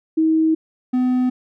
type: tone pair in turn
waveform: sine / triangle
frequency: 318.7 / 252.3 Hz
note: D#4 / B3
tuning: +42 / +37 cents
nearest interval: major third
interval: 405 cents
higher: first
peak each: -13 / -13 dBFS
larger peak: neither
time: 0.17-0.55 / 0.93-1.3 s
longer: first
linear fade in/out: 10 ms
effects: none